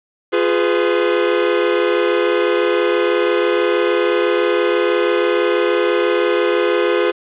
45% pulse chord, F diminished, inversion none, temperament equal with one note detuned, 349.2 / 415.3 / 503.7 Hz, F4 / Ab4 / Cb5, 0 / 0 / +34 cents, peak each -18 dBFS, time 0.32-7.12 s, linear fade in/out 20 ms, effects resampled to 8000 Hz + 7-bit

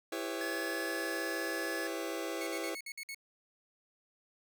sawtooth chord, C# half-diminished seventh, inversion first, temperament just, 332.6 / 399.1 / 498.9 / 554.4 Hz, E4 / G4 / B4 / C#5, +16 / +31 / +17 / 0 cents, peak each -35 / -38 / -38 / -39 dBFS, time 0.12-2.75 s, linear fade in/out 5 ms
square tone, 1702 Hz, G#6, 42 cents sharp, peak -39 dBFS, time 0.41-1.87 s, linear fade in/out 0 ms
sawtooth tone bursts, 2199 Hz, C#7, 14 cents flat, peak -37 dBFS, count 7, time 2.41-3.146 s, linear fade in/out 2 ms, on 58 ms, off 55 ms
effects none

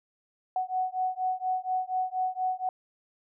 sine beating tone pair, 741 / 745.2 Hz, F#5 / F#5, +2 / +12 cents, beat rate 4.2 Hz, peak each -30 dBFS, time 0.56-2.69 s, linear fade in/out 2 ms, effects none

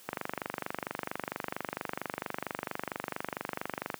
click train, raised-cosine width 0.5 ms, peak -17 dBFS, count 95, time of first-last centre 0.09-3.942 s, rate 24.4 Hz, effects white hiss -54 dBFS RMS until 3.99 s + high-pass 150 Hz 12 dB/octave

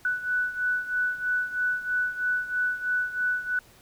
sine beating tone pair, 1485 / 1488.1 Hz, F#6 / F#6, +6 / +9 cents, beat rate 3.1 Hz, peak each -26 / -30 dBFS, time 0.05-3.59 s, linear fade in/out 2 ms, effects pink hiss -55 dBFS RMS until 3.81 s

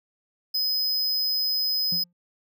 square tone, 5040 Hz, D#8, 21 cents sharp, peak -23 dBFS, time 0.54-2.04 s, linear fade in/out 10 ms
triangle tone with exponential decay, 174.6 Hz, F3, in tune, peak -28 dBFS, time 1.92-2.13 s, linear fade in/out 5 ms, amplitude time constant 44 ms
effects none

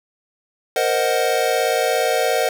square chord, C half-diminished seventh, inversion third, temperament equal, 466.2 / 523.3 / 622.3 / 740 Hz, Bb4 / C5 / Eb5 / Gb5, 0 / 0 / 0 / 0 cents, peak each -23 dBFS, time 0.76-2.49 s, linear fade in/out 2 ms, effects none

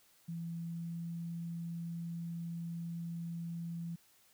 sine tone with pitch glide, 167.6 to 168.67 Hz, E3 to E3, +29 to +40 cents, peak -38 dBFS, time 0.28-3.96 s, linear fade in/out 10 ms, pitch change +11 cents, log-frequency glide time 0.48-1.11 s, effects white hiss -67 dBFS RMS until 4.33 s

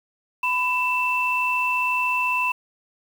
sine tone pair together, 998 / 2664 Hz, B5 / E7, +18 / +18 cents, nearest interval octave + perfect fourth, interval 1700 cents, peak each -23 / -22 dBFS, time 0.43-2.52 s, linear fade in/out 5 ms, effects 7-bit

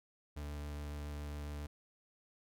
40% pulse tone with vibrato, 73.42 Hz, D2, in tune, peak -40 dBFS, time 0.36-1.67 s, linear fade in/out 10 ms, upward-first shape sine, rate 7.2 Hz, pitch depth 9 cents each way, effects none

